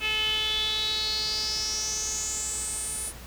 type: tone with band-pass filter sweep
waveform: sawtooth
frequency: 432.3 Hz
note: A4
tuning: 31 cents flat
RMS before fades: -29 dBFS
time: 0-3.13 s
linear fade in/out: 50 ms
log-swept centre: 2700 to 10000 Hz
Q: 7.7
effects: added 60 Hz sine -44 dBFS peak until 3.26 s + pink hiss -45 dBFS RMS until 3.26 s